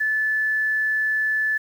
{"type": "tone with quantisation", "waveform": "sine", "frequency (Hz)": 1740, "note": "A6", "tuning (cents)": -20, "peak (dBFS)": -19, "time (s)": [0, 1.58], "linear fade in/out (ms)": 10, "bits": 8, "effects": []}